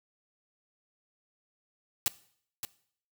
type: noise with echo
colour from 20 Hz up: white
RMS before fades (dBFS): -26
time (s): 2.06-2.08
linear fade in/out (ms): 0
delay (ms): 570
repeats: 1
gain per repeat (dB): -10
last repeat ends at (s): 2.65
effects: noise-tail reverb RT60 0.6 s tail -20 dB re dry